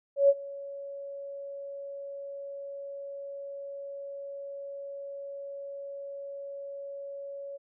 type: tone with ADSR envelope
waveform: sine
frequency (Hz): 559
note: C#5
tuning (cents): +14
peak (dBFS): -15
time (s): 0.16-7.58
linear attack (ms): 130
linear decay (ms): 45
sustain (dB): -22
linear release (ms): 23
effects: none